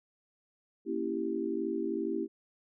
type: chord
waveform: sine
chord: A# diminished seventh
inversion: none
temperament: equal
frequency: 233.1 / 277.2 / 329.6 / 392 Hz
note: A#3 / C#4 / E4 / G4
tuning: 0 / 0 / 0 / 0 cents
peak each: -38 / -38 / -34 / -35 dBFS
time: 0.85-2.28 s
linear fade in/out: 50 ms
effects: none